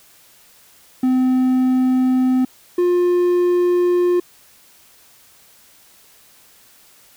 triangle tone pair in turn, 256.4 / 354.5 Hz, C4 / F4, -35 / +26 cents, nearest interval tritone, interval 561 cents, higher second, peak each -11 dBFS, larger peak neither, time 1.03-2.45 / 2.78-4.2 s, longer neither, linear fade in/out 5 ms, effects white hiss -50 dBFS RMS until 7.16 s

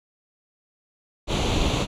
pink noise with comb filter, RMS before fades -22 dBFS, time 1.27-1.87 s, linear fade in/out 50 ms, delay 0.29 ms, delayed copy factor +0.65, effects low-pass 5000 Hz 12 dB/octave

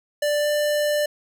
square tone with pitch glide, 589 to 592.8 Hz, D5 to D5, +5 to +16 cents, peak -20 dBFS, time 0.22-1.06 s, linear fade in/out 5 ms, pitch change +11 cents, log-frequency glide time 0.4-0.47 s, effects none

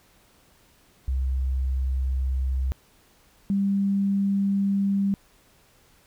sine tone pair in turn, 65.41 / 197.89 Hz, C2 / G3, 0 / +17 cents, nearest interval octave + perfect fifth, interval 1917 cents, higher second, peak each -22 / -20 dBFS, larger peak second, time 1.08-2.72 / 3.5-5.14 s, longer neither, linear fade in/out 0 ms, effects pink hiss -59 dBFS RMS until 6.06 s

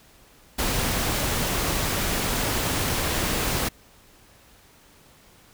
pink noise, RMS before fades -25 dBFS, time 0.58-3.69 s, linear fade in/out 10 ms, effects pink hiss -54 dBFS RMS until 5.53 s

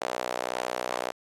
sawtooth tone with high-pass filter, 61.74 Hz, B1, in tune, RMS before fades -32 dBFS, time 0.01-1.12 s, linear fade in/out 5 ms, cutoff 600 Hz, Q 1.9, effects low-pass 10000 Hz 12 dB/octave + AAC 64 kbps

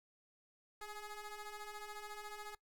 15% pulse ring-modulated tone, 420 Hz, G#4, 19 cents sharp, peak -37 dBFS, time 0.81-2.55 s, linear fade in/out 5 ms, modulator 427 Hz, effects noise-tail reverb RT60 0.1 s tail -20 dB re dry

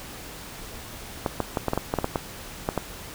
clicks, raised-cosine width 1 ms, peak -9 dBFS, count 12, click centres 1.262 / 1.403 / 1.572 / 1.683 / 1.734 / 1.776 / 1.939 / 1.987 / 2.044 / 2.158 / 2.689 / 2.777 s, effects pink hiss -40 dBFS RMS until 3.14 s

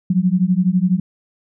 sine beating tone pair, 176.9 / 188.9 Hz, F3 / F#3, +23 / +36 cents, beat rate 12 Hz, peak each -16 dBFS, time 0.1-1 s, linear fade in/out 5 ms, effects none

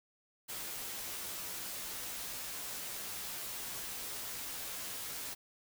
white noise with comb filter, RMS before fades -42 dBFS, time 0.48-5.35 s, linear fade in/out 20 ms, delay 13 ms, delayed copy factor -0.7, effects none

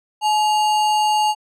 sine tone with sample-and-hold, 852 Hz, G#5, 44 cents sharp, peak -14 dBFS, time 0.21-1.35 s, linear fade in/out 50 ms, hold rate 3675 Hz, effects low-pass 8000 Hz 12 dB/octave

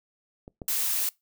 clicks, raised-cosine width 2 ms, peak -29 / -23 dBFS, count 2, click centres 0.479 / 0.618 s
blue noise, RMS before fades -27 dBFS, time 0.68-1.09 s, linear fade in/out 2 ms
effects noise-tail reverb RT60 0.2 s tail -24 dB re dry

